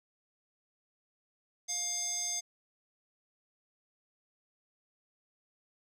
square tone with band-pass filter, 707 Hz, F5, 21 cents sharp, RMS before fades -35 dBFS, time 1.68-2.41 s, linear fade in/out 20 ms, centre 6300 Hz, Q 5.6, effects none

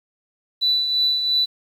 sine tone with tremolo, 3974 Hz, B7, 10 cents sharp, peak -14 dBFS, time 0.61-1.46 s, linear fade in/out 20 ms, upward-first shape triangle, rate 2.9 Hz, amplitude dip 55%, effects tanh soft clip ceiling -10 dBFS + 8-bit

